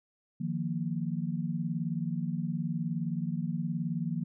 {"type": "chord", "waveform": "sine", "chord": "Eb suspended second", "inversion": "none", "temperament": "equal", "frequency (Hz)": [155.56, 174.61, 233.1], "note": ["Eb3", "F3", "Bb3"], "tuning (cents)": [0, 0, 0], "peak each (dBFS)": [-34, -33, -36], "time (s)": [0.4, 4.24], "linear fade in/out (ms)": 10, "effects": []}